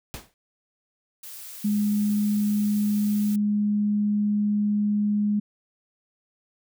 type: noise with exponential decay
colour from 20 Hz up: pink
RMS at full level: -33 dBFS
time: 0.14-0.34 s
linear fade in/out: 0 ms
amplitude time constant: 42 ms
type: noise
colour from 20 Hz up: blue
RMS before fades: -40 dBFS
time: 1.23-3.36 s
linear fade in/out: 5 ms
type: tone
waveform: sine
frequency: 207.7 Hz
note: G#3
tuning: in tune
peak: -20 dBFS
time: 1.64-5.4 s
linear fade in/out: 10 ms
effects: none